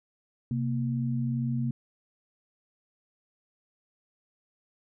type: tone pair together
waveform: sine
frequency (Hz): 130.81 / 233.1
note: C3 / A#3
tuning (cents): 0 / 0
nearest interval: minor seventh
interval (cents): 1000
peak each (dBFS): -28 / -30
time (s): 0.51-1.71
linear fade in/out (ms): 2
effects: none